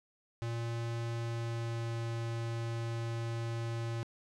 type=tone with pitch glide; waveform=square; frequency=116.54 to 115.73 Hz; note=A#2 to A#2; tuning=0 to -12 cents; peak=-35 dBFS; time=0.42-4.03 s; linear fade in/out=0 ms; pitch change=-12 cents; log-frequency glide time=1.13-1.95 s; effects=low-pass 7000 Hz 12 dB/octave